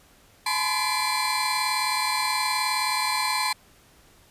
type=tone cluster; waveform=35% pulse; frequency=856 / 1000 / 1039 / 2346 / 4137 Hz; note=A5 / B5 / C6 / D7 / C8; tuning=-48 / +21 / -12 / -2 / -20 cents; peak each=-28 dBFS; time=0.46-3.53 s; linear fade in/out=5 ms; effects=pink hiss -56 dBFS RMS until 4.3 s + resampled to 32000 Hz